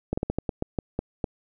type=slowing click train; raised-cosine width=2 ms; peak=-12 dBFS; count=10; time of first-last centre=0.13-1.242 s; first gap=45 ms; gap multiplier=1.24; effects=none